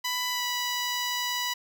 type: tone with pitch glide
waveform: 10% pulse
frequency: 994 to 982.6 Hz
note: B5 to B5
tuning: +11 to -9 cents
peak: -19 dBFS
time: 0.04-1.54 s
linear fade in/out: 10 ms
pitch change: -20 cents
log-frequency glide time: 0.29-0.43 s
effects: none